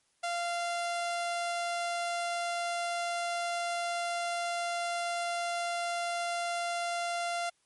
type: tone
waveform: sawtooth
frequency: 692 Hz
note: F5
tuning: 16 cents flat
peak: -27 dBFS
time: 0.23-7.5 s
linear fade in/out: 10 ms
effects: white hiss -72 dBFS RMS until 7.65 s + MP3 48 kbps